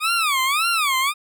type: tone with vibrato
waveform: 20% pulse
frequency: 1201 Hz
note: D6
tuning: 38 cents sharp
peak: -13 dBFS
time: 0-1.14 s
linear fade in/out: 50 ms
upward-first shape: sine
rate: 1.8 Hz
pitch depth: 250 cents each way
effects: none